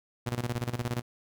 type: tone with tremolo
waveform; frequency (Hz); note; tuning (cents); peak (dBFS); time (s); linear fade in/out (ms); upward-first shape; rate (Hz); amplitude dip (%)
sawtooth; 120.7; B2; -39; -24; 0.26-1.02; 10; square; 17; 80
effects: none